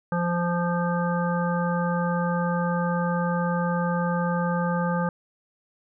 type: harmonic tone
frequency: 173.7 Hz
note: F3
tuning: 9 cents flat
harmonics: 1 / 3 / 5 / 7 / 9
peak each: -24 / -29 / -31 / -32 / -34 dBFS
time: 0.12-5.09 s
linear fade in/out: 2 ms
effects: none